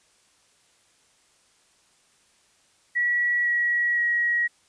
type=tone with pitch steps; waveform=sine; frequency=1932 / 1917.5 / 1903.2 Hz; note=B6 / A#6 / A#6; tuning=-39 / +48 / +35 cents; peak=-20 dBFS; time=2.95-4.48 s; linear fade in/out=20 ms; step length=510 ms; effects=white hiss -62 dBFS RMS until 4.68 s + resampled to 22050 Hz